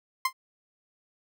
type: tone with exponential decay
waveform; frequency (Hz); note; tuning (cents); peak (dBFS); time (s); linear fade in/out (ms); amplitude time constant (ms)
30% pulse; 1046.5; C6; 0; -17; 0.25-0.33; 5; 16
effects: none